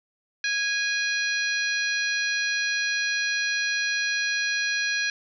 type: harmonic tone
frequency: 825 Hz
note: G#5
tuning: 12 cents flat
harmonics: 2 / 3 / 4 / 5 / 6 / 7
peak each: -26 / -29 / -37 / -31 / -40 / -35 dBFS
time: 0.44-5.1 s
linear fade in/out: 2 ms
effects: none